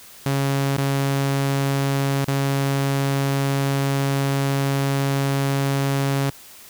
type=tone with dropouts; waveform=sawtooth; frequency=138 Hz; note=C#3; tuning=7 cents flat; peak=-15 dBFS; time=0.26-6.3 s; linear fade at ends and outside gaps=2 ms; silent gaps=0.766-0.779 / 2.246-2.279 s; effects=white hiss -44 dBFS RMS until 6.69 s